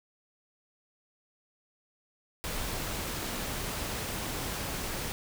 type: noise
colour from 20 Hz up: pink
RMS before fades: -35 dBFS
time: 2.44-5.12 s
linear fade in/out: 0 ms
effects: none